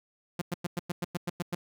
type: tone bursts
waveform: sawtooth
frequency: 174.61 Hz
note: F3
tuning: in tune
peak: -25 dBFS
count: 10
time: 0.39-1.55 s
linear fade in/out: 5 ms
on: 26 ms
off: 100 ms
effects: none